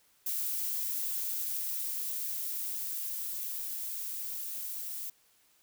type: noise with level ramp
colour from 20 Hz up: violet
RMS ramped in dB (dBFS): -33 to -39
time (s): 0.26-5.1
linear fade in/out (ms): 5
effects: white hiss -67 dBFS RMS until 5.62 s